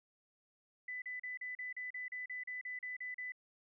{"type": "tone bursts", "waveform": "sine", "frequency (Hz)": 1998, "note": "B6", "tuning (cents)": 20, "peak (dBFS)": -40, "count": 14, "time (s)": [0.88, 3.321], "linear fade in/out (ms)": 5, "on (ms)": 140, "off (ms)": 37, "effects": []}